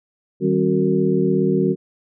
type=tone cluster; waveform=sine; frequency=155.7 / 193 / 269.5 / 370.2 / 457.6 Hz; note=D#3 / G3 / C#4 / F#4 / A#4; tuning=+2 / -27 / -49 / +1 / -32 cents; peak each=-23 / -20 / -23 / -19 / -25 dBFS; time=0.4-1.76 s; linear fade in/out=50 ms; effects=none